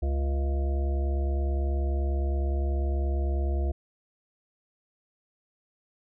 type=harmonic tone with a mistuned harmonic; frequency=69.6 Hz; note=C#2; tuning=8 cents sharp; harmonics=1 / 3 / 5 / 7 / 9 / 10; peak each=-24 / -42 / -37 / -44 / -42 / -43 dBFS; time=0.02-3.72 s; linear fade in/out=10 ms; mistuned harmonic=1; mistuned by=-28 cents; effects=none